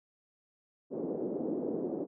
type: band-pass noise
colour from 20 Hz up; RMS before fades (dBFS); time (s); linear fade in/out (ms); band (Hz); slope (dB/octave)
pink; -35; 0.9-2.07; 50; 240 to 480; 24
effects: none